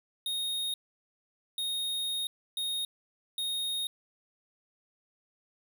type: tone bursts at uneven times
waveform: square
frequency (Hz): 3720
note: A#7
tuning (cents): -4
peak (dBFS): -31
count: 4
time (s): 0.26-0.74 / 1.58-2.27 / 2.57-2.85 / 3.38-3.87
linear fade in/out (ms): 2
effects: none